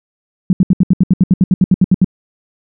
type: tone bursts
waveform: sine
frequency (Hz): 183.8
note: F#3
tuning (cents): -11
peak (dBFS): -5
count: 16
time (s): 0.5-2.045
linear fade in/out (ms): 2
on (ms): 30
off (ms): 71
effects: none